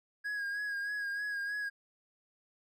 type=tone with vibrato; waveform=triangle; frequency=1647 Hz; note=G#6; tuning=15 cents flat; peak=-32 dBFS; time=0.24-1.7 s; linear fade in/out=20 ms; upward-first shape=sine; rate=3.2 Hz; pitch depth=36 cents each way; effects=none